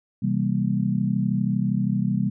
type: chord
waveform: sine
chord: C dominant seventh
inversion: none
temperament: just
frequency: 130.81 / 163.52 / 196.22 / 235.5 Hz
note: C3 / E3 / G3 / Bb3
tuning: 0 / -14 / +2 / +18 cents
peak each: -26 / -28 / -23 / -28 dBFS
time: 0.22-2.3 s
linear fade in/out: 10 ms
effects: none